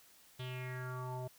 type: tone with low-pass filter sweep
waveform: square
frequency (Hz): 127.1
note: C3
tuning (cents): -50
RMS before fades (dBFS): -42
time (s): 0.39-1.28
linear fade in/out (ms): 10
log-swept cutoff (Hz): 3500 to 690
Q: 5.3
effects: white hiss -63 dBFS RMS until 1.38 s